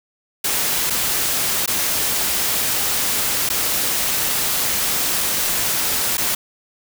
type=noise with dropouts; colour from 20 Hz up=white; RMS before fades=-20 dBFS; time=0.44-6.35 s; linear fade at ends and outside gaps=5 ms; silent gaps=0.9-0.904 / 1.661-1.676 / 3.491-3.499 / 6.171-6.179 s; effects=none